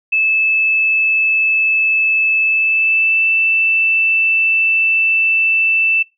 sine tone with pitch glide, 2616 to 2653 Hz, E7 to E7, -14 to +10 cents, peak -11 dBFS, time 0.12-6.03 s, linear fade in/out 10 ms, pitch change +24 cents, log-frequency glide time 2.41-3.29 s, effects noise-tail reverb RT60 0.2 s tail -21 dB re dry

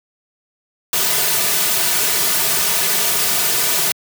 white noise with comb filter, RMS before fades -17 dBFS, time 0.93-3.92 s, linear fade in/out 2 ms, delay 3.7 ms, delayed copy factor -0.9, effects high-pass 150 Hz 12 dB/octave

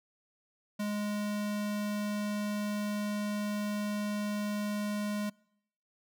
square tone, 207.7 Hz, G#3, in tune, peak -32 dBFS, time 0.79-5.3 s, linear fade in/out 10 ms, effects noise-tail reverb RT60 0.8 s tail -26 dB re dry

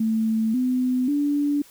sine tone with pitch steps, 221.7 / 253.2 / 289.2 Hz, A3 / B3 / D4, +13 / +43 / -27 cents, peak -19 dBFS, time 0-1.62 s, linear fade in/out 5 ms, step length 540 ms, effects white hiss -51 dBFS RMS until 1.7 s

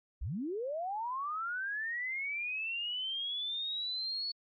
sine linear sweep, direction up, 41.2 to 4435 Hz, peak -34 dBFS, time 0.21-4.32 s, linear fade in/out 10 ms, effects AAC 64 kbps

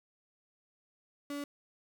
35% pulse tone, 286.6 Hz, D4, 42 cents flat, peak -35 dBFS, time 1.3-1.44 s, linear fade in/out 2 ms, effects none

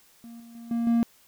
triangle tone with level steps, 233.1 Hz, A#3, in tune, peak -39 / -43 / -38 / -22 / -17 dBFS, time 0.24-1.03 s, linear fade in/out 0 ms, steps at 0.4 / 0.55 / 0.71 / 0.87 s, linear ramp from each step 2 ms, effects white hiss -59 dBFS RMS until 1.27 s

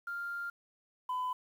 sine tone pair in turn, 1396.9 / 1005.8 Hz, F6 / B5, 0 / +31 cents, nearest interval tritone, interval 569 cents, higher first, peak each -35 / -30 dBFS, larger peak second, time 0.07-0.5 / 1.09-1.33 s, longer first, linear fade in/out 5 ms, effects tanh soft clip ceiling -30 dBFS + 10-bit

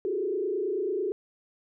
sine tone with frequency modulation, 391.9 Hz, G4, in tune, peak -26 dBFS, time 0.05-1.12 s, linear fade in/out 0 ms, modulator 29.1 Hz, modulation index 1.5, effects none

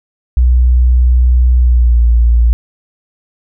sine tone with pitch glide, 61.74 to 58.27 Hz, B1 to A#1, 0 to 0 cents, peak -5 dBFS, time 0.37-2.53 s, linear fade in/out 0 ms, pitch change -100 cents, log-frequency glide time 1.59-2.02 s, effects none

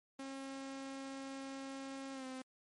sawtooth tone with pitch glide, 270.5 to 259.8 Hz, C#4 to C4, -42 to -12 cents, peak -40 dBFS, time 0.19-2.42 s, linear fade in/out 5 ms, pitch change -70 cents, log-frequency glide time 2.13-2.25 s, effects MP3 48 kbps

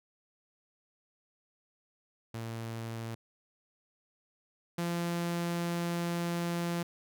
sawtooth tone pair in turn, 114.1 / 171.65 Hz, A#2 / F3, -37 / -30 cents, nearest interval perfect fifth, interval 707 cents, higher second, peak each -33 / -27 dBFS, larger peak second, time 2.34-3.15 / 4.78-6.83 s, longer second, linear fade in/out 5 ms, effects none

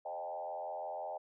sine tone with frequency modulation, 702 Hz, F5, 9 cents sharp, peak -38 dBFS, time 0.05-1.18 s, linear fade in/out 10 ms, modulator 85.8 Hz, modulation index 1.8, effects none

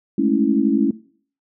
sine chord, A major seventh, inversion third, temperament equal with one note detuned, 207.7 / 220 / 277.2 / 327.9 Hz, G#3 / A3 / C#4 / E4, 0 / 0 / 0 / -9 cents, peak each -22 / -21 / -18 / -21 dBFS, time 0.18-0.91 s, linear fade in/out 5 ms, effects noise-tail reverb RT60 0.5 s tail -19 dB re dry

